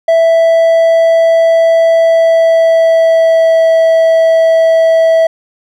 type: tone with pitch glide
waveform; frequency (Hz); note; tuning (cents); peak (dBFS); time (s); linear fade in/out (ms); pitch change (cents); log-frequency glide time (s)
triangle; 659.3 to 652.9; E5 to E5; 0 to -17; -3; 0.08-5.27; 5; -17; 1.97-3.66
effects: none